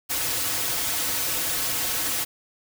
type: noise with comb filter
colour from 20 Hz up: white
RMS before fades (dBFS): -26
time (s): 0.09-2.25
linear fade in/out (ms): 20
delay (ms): 5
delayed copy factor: -0.85
effects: none